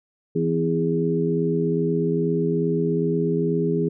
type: harmonic tone with a mistuned harmonic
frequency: 82.41 Hz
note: E2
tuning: in tune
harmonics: 2 / 3 / 4 / 5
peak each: -23 / -27 / -28 / -23 dBFS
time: 0.35-3.89 s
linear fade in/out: 10 ms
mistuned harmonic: 3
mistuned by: +39 cents
effects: none